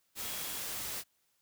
sine tone in noise, 3317 Hz, G#7, 3 cents flat, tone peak -50 dBFS, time 0.2-0.63 s, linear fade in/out 50 ms, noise white, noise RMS -39 dBFS, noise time 0.15-1.04 s, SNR -14 dB, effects white hiss -75 dBFS RMS until 1.41 s

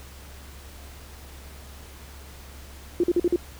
sine tone bursts, 349.2 Hz, F4, in tune, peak -17 dBFS, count 5, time 3-3.36 s, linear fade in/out 2 ms, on 36 ms, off 45 ms, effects added 69 Hz sine -43 dBFS peak until 3.59 s + pink hiss -47 dBFS RMS until 3.59 s

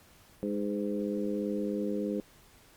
harmonic tone with a mistuned harmonic, 103 Hz, G#2, 14 cents flat, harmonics 2 / 3 / 4 / 5, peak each -33 / -35 / -36 / -37 dBFS, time 0.43-2.2 s, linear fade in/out 0 ms, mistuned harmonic 5, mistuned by -16 cents, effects pink hiss -59 dBFS RMS until 2.76 s + Opus 48 kbps

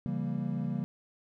triangle chord, C# diminished seventh, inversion none, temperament equal with one note detuned, 138.59 / 168.67 / 196 / 233.1 Hz, C#3 / E3 / G3 / Bb3, 0 / +40 / 0 / 0 cents, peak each -34 dBFS, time 0.06-0.84 s, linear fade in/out 0 ms, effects none

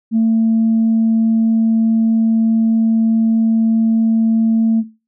sine tone, 224.6 Hz, A3, 36 cents sharp, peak -9 dBFS, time 0.11-4.84 s, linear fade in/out 50 ms, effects noise-tail reverb RT60 0.3 s tail -19 dB re dry + tanh soft clip ceiling -7 dBFS

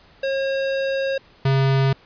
square tone pair in turn, 541 / 135.25 Hz, C#5 / C#3, -42 / -42 cents, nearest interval 2 octaves, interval 2400 cents, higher first, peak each -21 / -16 dBFS, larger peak second, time 0.23-1.18 / 1.45-1.93 s, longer first, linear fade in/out 5 ms, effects pink hiss -52 dBFS RMS until 2.05 s + resampled to 11025 Hz

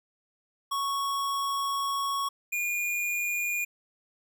square tone pair in turn, 1108.7 / 2428 Hz, C#6 / D#7, 0 / -43 cents, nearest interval octave + major second, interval 1357 cents, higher second, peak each -28 dBFS, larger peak neither, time 0.71-2.29 / 2.52-3.65 s, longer first, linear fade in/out 10 ms, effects none

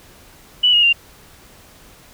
sine tone with pitch steps, 2961 / 2870 / 2782 Hz, F#7 / F7 / F7, +1 / +47 / -7 cents, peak -10 dBFS, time 0.63-0.93 s, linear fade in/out 10 ms, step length 100 ms, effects pink hiss -46 dBFS RMS until 2.13 s

